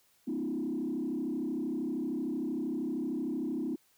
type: tone with frequency modulation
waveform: sine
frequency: 281.7 Hz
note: C#4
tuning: 28 cents sharp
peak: -30 dBFS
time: 0.27-3.76 s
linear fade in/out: 10 ms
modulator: 33 Hz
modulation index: 1.8
effects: tanh soft clip ceiling -26 dBFS + white hiss -68 dBFS RMS until 3.97 s